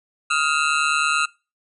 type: ring-modulated tone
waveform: 25% pulse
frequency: 1331 Hz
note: E6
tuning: 16 cents sharp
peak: -11 dBFS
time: 0.3-1.26 s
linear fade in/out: 10 ms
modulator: 74.5 Hz
effects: noise-tail reverb RT60 0.3 s tail -23 dB re dry + resampled to 24000 Hz